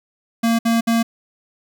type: tone bursts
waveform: square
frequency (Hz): 229.8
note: A#3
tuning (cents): -25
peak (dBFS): -15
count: 3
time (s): 0.43-1.03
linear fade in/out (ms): 10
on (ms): 160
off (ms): 60
effects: none